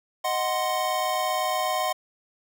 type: chord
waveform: square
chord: C diminished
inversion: first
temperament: equal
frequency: 622.3 / 740 / 1046.5 Hz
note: Eb5 / Gb5 / C6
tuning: 0 / 0 / 0 cents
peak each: -30 / -28 / -29 dBFS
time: 0.24-1.93 s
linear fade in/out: 10 ms
effects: none